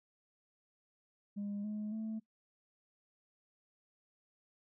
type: tone with pitch steps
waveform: sine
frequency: 203.4 / 211.4 / 219.8 Hz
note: G#3 / G#3 / A3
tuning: -36 / +31 / -2 cents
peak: -35 dBFS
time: 1.36-2.2 s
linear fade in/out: 20 ms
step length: 280 ms
effects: noise-tail reverb RT60 0.1 s tail -22 dB re dry + tanh soft clip ceiling -35 dBFS